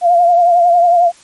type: tone with vibrato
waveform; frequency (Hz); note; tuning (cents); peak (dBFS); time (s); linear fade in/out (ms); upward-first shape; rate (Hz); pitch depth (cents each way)
sine; 696; F5; -6; -6; 0.01-1.12; 50; triangle; 11; 60
effects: white hiss -44 dBFS RMS until 1.23 s + MP3 48 kbps